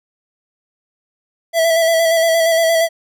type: tone with vibrato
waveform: square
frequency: 659.3 Hz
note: E5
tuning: in tune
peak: -12 dBFS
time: 1.53-2.89 s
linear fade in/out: 50 ms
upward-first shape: square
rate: 8.6 Hz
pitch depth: 23 cents each way
effects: none